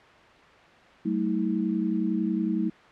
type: tone cluster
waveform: sine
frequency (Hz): 191.6 / 222.5 / 321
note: G3 / A3 / E4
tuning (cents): -39 / +20 / -46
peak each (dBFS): -28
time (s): 1.05-2.7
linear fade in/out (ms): 10
effects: white hiss -51 dBFS RMS until 2.91 s + low-pass 2000 Hz 12 dB/octave